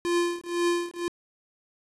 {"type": "tone with tremolo", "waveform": "square", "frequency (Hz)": 346.6, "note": "F4", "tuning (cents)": -13, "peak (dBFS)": -21, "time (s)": [0.05, 1.08], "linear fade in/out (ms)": 0, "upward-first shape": "triangle", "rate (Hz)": 2, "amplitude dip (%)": 100, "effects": ["resampled to 24000 Hz", "8-bit"]}